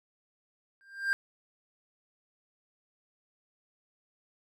triangle tone with exponential growth, 1591 Hz, G6, 25 cents sharp, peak -20 dBFS, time 0.81-1.13 s, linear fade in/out 0 ms, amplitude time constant 69 ms, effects none

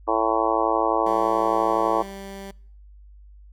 harmonic tone, 111.7 Hz, A2, 27 cents sharp, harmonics 3 / 4 / 5 / 6 / 7 / 8 / 9 / 10, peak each -27 / -27 / -27 / -27 / -27 / -27 / -27 / -27 dBFS, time 0.07-2.03 s, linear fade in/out 20 ms
15% pulse tone, 196 Hz, G3, in tune, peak -29 dBFS, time 1.06-2.51 s, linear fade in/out 2 ms
effects noise-tail reverb RT60 0.6 s tail -24 dB re dry + added 50 Hz sine -44 dBFS peak until 3.52 s

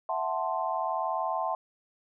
sine chord, F# half-diminished seventh, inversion third, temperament equal, 659.3 / 740 / 880 / 1046.5 Hz, E5 / F#5 / A5 / C6, 0 / 0 / 0 / 0 cents, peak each -33 dBFS, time 0.09-1.55 s, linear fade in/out 2 ms, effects none

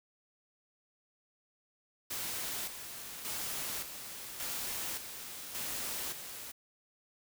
white noise with tremolo, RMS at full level -38 dBFS, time 2.1-6.52 s, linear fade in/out 10 ms, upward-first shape square, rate 0.87 Hz, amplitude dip 55%, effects none

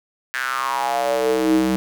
square tone with high-pass filter sweep, 64 Hz, C2, 38 cents flat, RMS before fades -20 dBFS, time 0.34-1.76 s, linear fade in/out 0 ms, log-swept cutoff 1700 to 230 Hz, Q 5.9, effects none

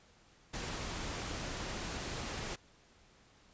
pink noise, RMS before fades -40 dBFS, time 0.53-2.56 s, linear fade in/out 10 ms, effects pink hiss -64 dBFS RMS until 3.53 s + resampled to 16000 Hz

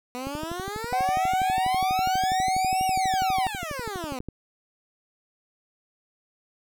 15% pulse exponential two-way sweep, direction up then down, 244.4 to 2890 to 244.4 Hz, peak -25 dBFS, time 0.15-4.19 s, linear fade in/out 0 ms, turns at 2.85 s
click train, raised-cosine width 3 ms, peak -22 dBFS, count 50, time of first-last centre 0.27-4.286 s, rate 12.2 Hz
triangle tone with pitch glide, 752 to 758.5 Hz, F#5 to F#5, +28 to +43 cents, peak -20 dBFS, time 0.93-3.47 s, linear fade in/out 0 ms, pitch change +15 cents, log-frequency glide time 2.61-3.21 s
effects none

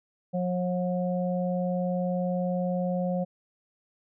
harmonic tone, 180 Hz, F#3, 47 cents flat, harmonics 1 / 3 / 4, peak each -27 / -30 / -36 dBFS, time 0.33-3.25 s, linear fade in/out 20 ms, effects none

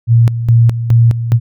sine tone with tremolo, 116.54 Hz, A#2, in tune, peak -4 dBFS, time 0.07-1.4 s, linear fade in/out 50 ms, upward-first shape square, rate 2.4 Hz, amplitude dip 70%, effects none

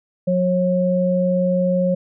sine tone pair together, 181.4 / 543.6 Hz, F#3 / C#5, -34 / -34 cents, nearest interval octave + perfect fifth, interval 1900 cents, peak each -18 dBFS, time 0.27-1.95 s, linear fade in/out 10 ms, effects none

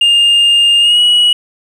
sine tone with pitch glide, 2817 to 2918 Hz, F7 to F#7, +14 to -25 cents, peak -3 dBFS, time 0.01-1.33 s, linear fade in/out 5 ms, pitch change +61 cents, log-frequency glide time 0.8-1 s, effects tanh soft clip ceiling -5 dBFS + 7-bit

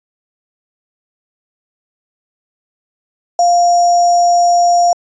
sine tone with sample-and-hold, 698.5 Hz, F5, in tune, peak -7 dBFS, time 3.39-4.93 s, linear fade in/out 2 ms, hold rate 6300 Hz, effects resampled to 16000 Hz

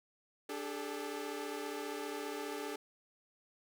sawtooth tone cluster, 292.9 / 400.4 / 435.3 Hz, D4 / G4 / A4, -5 / +37 / -19 cents, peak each -40 / -40 / -39 dBFS, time 0.49-2.76 s, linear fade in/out 5 ms, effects none

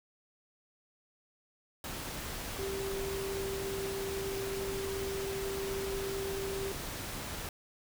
sine tone in noise, 390.5 Hz, G4, 7 cents flat, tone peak -35 dBFS, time 2.59-6.72 s, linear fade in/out 2 ms, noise pink, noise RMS -40 dBFS, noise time 1.84-7.49 s, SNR +2 dB, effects none

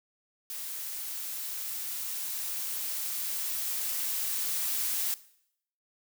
blue noise with level ramp, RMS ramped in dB -38 to -30 dBFS, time 0.5-5.14 s, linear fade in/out 0 ms, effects noise-tail reverb RT60 0.7 s tail -18 dB re dry

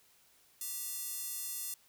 square tone with high-pass filter, 392 Hz, G4, in tune, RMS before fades -40 dBFS, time 0.61-1.74 s, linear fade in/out 2 ms, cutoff 8900 Hz, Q 0.9, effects white hiss -66 dBFS RMS until 1.88 s

